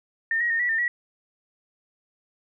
sine tone with pitch steps, 1815 / 1897 / 1834 / 1944 / 1806 / 1926 Hz, A#6 / A#6 / A#6 / B6 / A6 / B6, -47 / +30 / -29 / -28 / +45 / -44 cents, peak -21 dBFS, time 0.31-0.88 s, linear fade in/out 2 ms, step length 95 ms, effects none

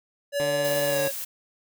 square tone with pitch glide, 570 to 551.5 Hz, C#5 to C#5, +48 to -9 cents, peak -24 dBFS, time 0.32-1.12 s, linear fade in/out 50 ms, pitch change -57 cents, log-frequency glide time 0.86-1.01 s
10% pulse tone, 146.83 Hz, D3, in tune, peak -22 dBFS, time 0.4-1.08 s, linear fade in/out 0 ms
blue noise, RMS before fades -33 dBFS, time 0.64-1.25 s, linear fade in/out 10 ms
effects none

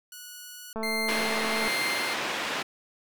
5% pulse tone, 1467 Hz, F#6, 15 cents flat, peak -30 dBFS, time 0.12-0.73 s, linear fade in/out 2 ms
click train, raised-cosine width 1 ms, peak -21 dBFS, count 204, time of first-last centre 0.76-1.679 s, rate 221 Hz
30% pulse tone with tremolo, 2100 Hz, C7, 6 cents sharp, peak -25 dBFS, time 0.83-2.14 s, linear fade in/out 2 ms, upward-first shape sine, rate 1.3 Hz, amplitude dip 45%
white band-pass noise, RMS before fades -31 dBFS, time 1.08-2.63 s, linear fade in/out 10 ms, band 220 to 2700 Hz, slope 12 dB/octave
effects none

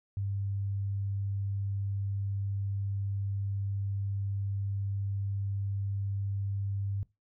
sine tone, 99.2 Hz, G2, 21 cents sharp, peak -30 dBFS, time 0.17-7.03 s, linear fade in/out 0 ms, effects noise-tail reverb RT60 0.2 s tail -19 dB re dry

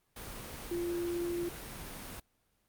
sine tone in noise, 346.2 Hz, F4, 15 cents flat, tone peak -32 dBFS, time 0.71-1.49 s, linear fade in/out 5 ms, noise pink, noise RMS -44 dBFS, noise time 0.16-2.2 s, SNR +9 dB, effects pink hiss -75 dBFS RMS until 2.68 s + Opus 32 kbps

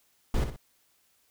brown noise with echo, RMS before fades -25 dBFS, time 0.34-0.44 s, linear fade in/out 2 ms, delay 61 ms, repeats 2, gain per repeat -8 dB, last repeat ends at 0.562 s, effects white hiss -68 dBFS RMS until 1.3 s

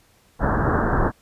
pink low-pass noise, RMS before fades -20 dBFS, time 0.39-1.12 s, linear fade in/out 50 ms, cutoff 1700 Hz, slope 96 dB/octave, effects pink hiss -58 dBFS RMS until 1.21 s + resampled to 32000 Hz

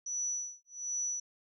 sine tone with tremolo, 5920 Hz, F#8, in tune, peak -31 dBFS, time 0.06-1.2 s, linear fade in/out 5 ms, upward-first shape sine, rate 1.3 Hz, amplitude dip 100%, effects none

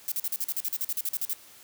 violet noise bursts, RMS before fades -29 dBFS, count 16, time 0.08-1.332 s, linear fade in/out 0 ms, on 37 ms, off 44 ms, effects white hiss -52 dBFS RMS until 1.63 s + high-pass 60 Hz 12 dB/octave

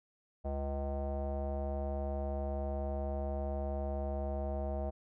square tone with low-pass filter, 69.7 Hz, C#2, 10 cents sharp, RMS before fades -36 dBFS, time 0.44-4.91 s, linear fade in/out 20 ms, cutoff 680 Hz, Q 8.3, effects none

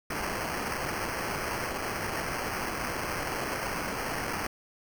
white noise with sample-and-hold, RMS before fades -33 dBFS, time 0.1-4.47 s, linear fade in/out 5 ms, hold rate 3675 Hz, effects none

